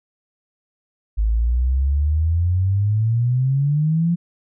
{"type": "exponential sweep", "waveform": "sine", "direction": "up", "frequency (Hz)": [51.91, 174.61], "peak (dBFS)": -15, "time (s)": [1.17, 4.16], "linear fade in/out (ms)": 20, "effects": []}